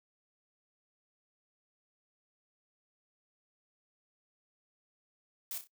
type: noise with echo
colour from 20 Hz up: blue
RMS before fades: -39 dBFS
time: 5.51-5.58 s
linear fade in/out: 2 ms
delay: 31 ms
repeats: 3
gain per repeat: -8 dB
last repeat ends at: 5.673 s
effects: noise-tail reverb RT60 0.1 s tail -21 dB re dry